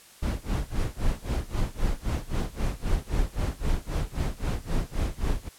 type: noise with tremolo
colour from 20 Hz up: brown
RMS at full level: -24 dBFS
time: 0.22-5.49 s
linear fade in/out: 10 ms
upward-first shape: sine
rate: 3.8 Hz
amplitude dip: 95%
effects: white hiss -52 dBFS RMS until 5.58 s + low-pass 12000 Hz 12 dB/octave